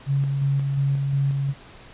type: tone with tremolo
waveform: sine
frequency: 138.59 Hz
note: C#3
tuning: in tune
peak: -18 dBFS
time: 0.06-1.54 s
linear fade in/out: 50 ms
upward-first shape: square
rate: 2.8 Hz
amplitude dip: 30%
effects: pink hiss -46 dBFS RMS until 1.93 s + resampled to 8000 Hz